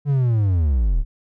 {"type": "linear sweep", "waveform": "triangle", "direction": "down", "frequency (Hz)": [146.83, 30.87], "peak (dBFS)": -13, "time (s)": [0.05, 1.05], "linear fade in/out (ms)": 50, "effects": []}